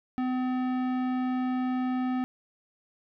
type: tone with tanh clipping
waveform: sine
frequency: 254.4 Hz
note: C4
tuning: 48 cents flat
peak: -28 dBFS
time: 0.18-2.24 s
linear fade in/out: 0 ms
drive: 16 dB
effects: none